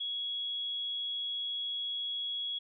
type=tone; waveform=sine; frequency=3338 Hz; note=G#7; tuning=8 cents sharp; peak=-33 dBFS; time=0-2.59 s; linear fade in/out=10 ms; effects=none